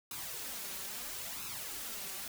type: noise with flanger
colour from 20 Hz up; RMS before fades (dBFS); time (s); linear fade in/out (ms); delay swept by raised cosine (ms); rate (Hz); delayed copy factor
white; -42; 0.11-2.28; 2; 0.77 to 5.27; 0.75; +0.6
effects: none

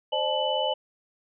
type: tone cluster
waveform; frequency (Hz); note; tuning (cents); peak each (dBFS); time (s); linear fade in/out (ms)
sine; 525 / 603 / 865 / 2987; C5 / D5 / A5 / F#7; +6 / +46 / -30 / +16; -29; 0.12-0.74; 10
effects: none

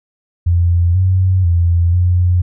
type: tone with pitch steps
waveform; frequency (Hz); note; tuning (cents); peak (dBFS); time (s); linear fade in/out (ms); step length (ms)
sine; 86.4 / 93.2 / 85.7 / 89.2; F2 / F#2 / F2 / F2; -18 / +13 / -32 / +37; -9; 0.46-2.42; 10; 490
effects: none

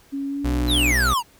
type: tone with pitch glide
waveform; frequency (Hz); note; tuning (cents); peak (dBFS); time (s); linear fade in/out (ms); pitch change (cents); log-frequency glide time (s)
sine; 277.2 to 295.4; C#4 to D4; 0 to +10; -24; 0.12-0.93; 20; +110; 0.28-0.65
type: tone with vibrato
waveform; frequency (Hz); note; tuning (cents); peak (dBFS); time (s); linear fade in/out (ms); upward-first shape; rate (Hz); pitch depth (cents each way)
40% pulse; 62.1; B1; +10; -20; 0.44-1.14; 10; sine; 3.4; 20
type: exponential sweep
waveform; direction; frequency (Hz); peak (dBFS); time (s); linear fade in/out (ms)
square; down; 4186 to 890; -19; 0.67-1.23; 50
effects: pink hiss -54 dBFS RMS until 1.39 s

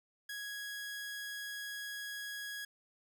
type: tone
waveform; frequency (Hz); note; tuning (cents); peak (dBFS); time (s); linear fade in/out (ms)
sawtooth; 1661.2; G#6; 0; -37; 0.29-2.65; 5
effects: none

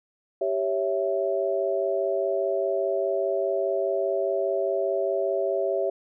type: chord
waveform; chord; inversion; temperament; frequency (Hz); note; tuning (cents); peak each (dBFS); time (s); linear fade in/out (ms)
sine; C# diminished; second; equal; 392 / 554.4 / 659.3; G4 / C#5 / E5; 0 / 0 / 0; -27; 0.41-5.9; 5
effects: none

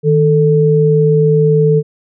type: tone pair together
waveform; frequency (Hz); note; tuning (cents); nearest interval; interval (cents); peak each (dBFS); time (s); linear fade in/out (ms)
sine; 155.85 / 440.8; D#3 / A4; +3 / +3; octave + tritone; 1800; -10; 0.03-1.83; 50
effects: none

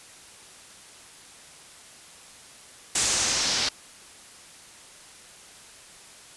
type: noise with low-pass filter sweep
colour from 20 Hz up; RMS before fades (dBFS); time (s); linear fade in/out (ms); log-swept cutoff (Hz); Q
white; -25; 2.95-3.69; 5; 8000 to 4800; 2.1
effects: white hiss -48 dBFS RMS until 6.36 s + resampled to 24000 Hz

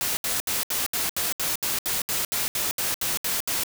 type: noise bursts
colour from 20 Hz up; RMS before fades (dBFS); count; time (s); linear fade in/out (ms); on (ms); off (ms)
white; -26; 16; 0.01-3.635; 0; 160; 71
effects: none

